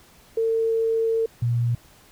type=tone pair in turn; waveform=sine; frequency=451.4 / 118.97 Hz; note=A4 / A#2; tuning=+44 / +36 cents; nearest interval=octave + major seventh; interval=2308 cents; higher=first; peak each=-19 dBFS; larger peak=neither; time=0.37-1.26 / 1.42-1.75 s; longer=first; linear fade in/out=5 ms; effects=pink hiss -53 dBFS RMS until 2.11 s